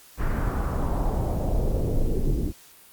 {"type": "noise with low-pass filter sweep", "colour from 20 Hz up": "brown", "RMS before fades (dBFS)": -24, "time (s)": [0.17, 2.53], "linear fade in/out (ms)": 50, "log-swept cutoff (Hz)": [1700, 300], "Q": 2.1, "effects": ["white hiss -51 dBFS RMS until 2.92 s", "Opus 48 kbps"]}